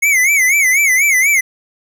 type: tone with vibrato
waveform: square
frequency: 2155 Hz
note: C#7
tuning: 49 cents flat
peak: -10 dBFS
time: 0.02-1.41 s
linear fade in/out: 10 ms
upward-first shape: sine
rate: 4.1 Hz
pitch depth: 140 cents each way
effects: none